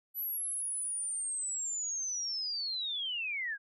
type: linear sweep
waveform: sine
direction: down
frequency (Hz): 11970 to 1578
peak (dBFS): -33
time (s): 0.14-3.58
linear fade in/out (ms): 50
effects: none